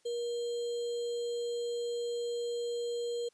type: tone with sample-and-hold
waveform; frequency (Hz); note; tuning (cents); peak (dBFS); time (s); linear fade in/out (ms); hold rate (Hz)
sine; 474.9; A#4; +32; -32; 0.05-3.29; 10; 3675
effects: white hiss -70 dBFS RMS until 3.33 s + resampled to 22050 Hz